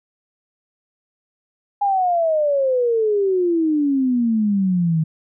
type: exponential sweep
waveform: sine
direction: down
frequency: 823 to 155.4 Hz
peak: -15 dBFS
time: 1.81-5.04 s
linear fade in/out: 10 ms
effects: none